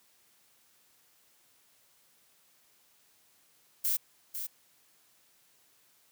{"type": "noise with echo", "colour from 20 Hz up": "violet", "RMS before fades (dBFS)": -29, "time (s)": [3.84, 3.97], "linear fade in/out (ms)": 10, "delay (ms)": 500, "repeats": 1, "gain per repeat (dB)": -8, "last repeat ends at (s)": 4.47, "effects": ["white hiss -66 dBFS RMS until 6.11 s", "high-pass 80 Hz 12 dB/octave"]}